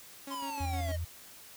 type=tone with tremolo; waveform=sawtooth; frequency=276.3 Hz; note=C#4; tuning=6 cents flat; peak=-36 dBFS; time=0.27-0.92 s; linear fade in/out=5 ms; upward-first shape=square; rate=6.5 Hz; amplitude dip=55%
type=linear sweep; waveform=square; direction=down; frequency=1046.5 to 603 Hz; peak=-37 dBFS; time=0.3-0.97 s; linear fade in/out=20 ms
type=tone; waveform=sine; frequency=83.3 Hz; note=E2; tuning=19 cents sharp; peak=-32 dBFS; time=0.6-1.05 s; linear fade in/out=10 ms
effects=white hiss -52 dBFS RMS until 1.56 s

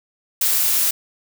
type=noise; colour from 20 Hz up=blue; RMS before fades=-18 dBFS; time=0.41-0.91 s; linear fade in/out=5 ms; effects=none

